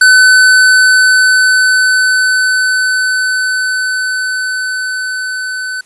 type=tone with level ramp; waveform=square; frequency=1512 Hz; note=F#6; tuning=37 cents sharp; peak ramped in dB=-3 to -18 dBFS; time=0.01-5.81 s; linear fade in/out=5 ms; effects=white hiss -48 dBFS RMS until 5.85 s + resampled to 24000 Hz